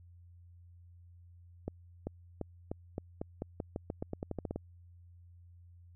accelerating click train, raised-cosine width 2 ms, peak -23 dBFS, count 18, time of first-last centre 1.68-4.56 s, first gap 390 ms, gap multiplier 0.88, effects added 87 Hz sine -54 dBFS peak until 5.95 s

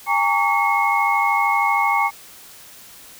sine tone cluster, 810 / 903 / 1133 / 2173 Hz, G#5 / A5 / C#6 / C#7, -43 / +45 / +37 / -35 cents, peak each -21 dBFS, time 0.06-2.11 s, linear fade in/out 50 ms, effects white hiss -43 dBFS RMS until 3.19 s

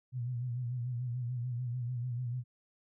sine tone with vibrato, 122.7 Hz, B2, 11 cents flat, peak -33 dBFS, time 0.12-2.44 s, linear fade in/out 50 ms, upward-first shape sine, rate 6.8 Hz, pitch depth 69 cents each way, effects none

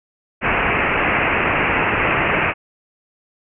white low-pass noise, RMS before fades -18 dBFS, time 0.41-2.54 s, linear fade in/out 50 ms, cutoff 2700 Hz, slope 96 dB/octave, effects none

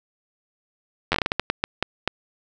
slowing click train, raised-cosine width 0.3 ms, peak -4 dBFS, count 13, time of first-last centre 1.12-2.076 s, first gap 10 ms, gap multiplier 1.34, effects none

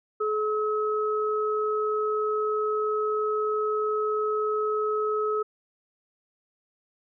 sine tone pair together, 427.1 / 1284 Hz, G#4 / E6, +48 / -46 cents, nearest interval octave + perfect fifth, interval 1906 cents, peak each -25 / -28 dBFS, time 0.2-5.43 s, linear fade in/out 10 ms, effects none

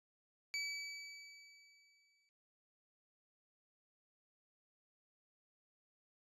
25% pulse tone with exponential decay, 2294 Hz, D7, 41 cents flat, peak -33 dBFS, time 0.54-2.29 s, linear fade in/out 0 ms, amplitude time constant 380 ms, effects resampled to 24000 Hz

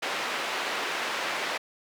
white band-pass noise, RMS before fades -31 dBFS, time 0.02-1.58 s, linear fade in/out 10 ms, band 380 to 2500 Hz, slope 12 dB/octave, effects none

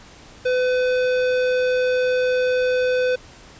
triangle tone with hard clipping, 504 Hz, B4, 35 cents sharp, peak -19 dBFS, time 0.45-3.16 s, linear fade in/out 10 ms, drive 18 dB, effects pink hiss -45 dBFS RMS until 3.59 s + resampled to 16000 Hz

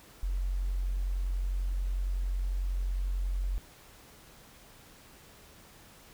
sine tone, 45.5 Hz, F#1, 28 cents flat, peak -28 dBFS, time 0.23-3.58 s, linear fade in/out 0 ms, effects pink hiss -55 dBFS RMS until 6.13 s

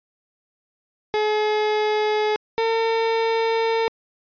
30% pulse tone pair in turn, 425.5 / 453 Hz, G#4 / A#4, +42 / -50 cents, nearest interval minor second, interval 108 cents, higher second, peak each -16 dBFS, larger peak neither, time 1.14-2.36 / 2.58-3.88 s, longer second, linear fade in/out 0 ms, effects resampled to 11025 Hz

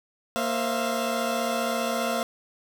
30% pulse tone cluster, 232.4 / 528 / 661 / 696 Hz, A#3 / C5 / E5 / F5, -5 / +16 / +5 / -6 cents, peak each -28 dBFS, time 0.36-2.23 s, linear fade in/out 0 ms, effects none

